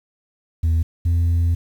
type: tone pair in turn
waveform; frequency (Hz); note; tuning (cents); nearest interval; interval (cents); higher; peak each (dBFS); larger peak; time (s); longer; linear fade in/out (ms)
sine; 81.7 / 84.69; E2 / E2; -15 / +47; minor second; 62; second; -12; neither; 0.63-0.83 / 1.05-1.55; second; 10
effects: tanh soft clip ceiling -14 dBFS + 8-bit